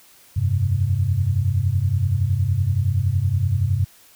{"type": "chord", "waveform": "sine", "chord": "F suspended second", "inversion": "none", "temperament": "equal", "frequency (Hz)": [87.31, 98, 130.81], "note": ["F2", "G2", "C3"], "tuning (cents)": [0, 0, 0], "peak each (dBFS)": [-24, -19, -23], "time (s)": [0.36, 3.85], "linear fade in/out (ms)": 10, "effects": ["white hiss -51 dBFS RMS until 4.15 s"]}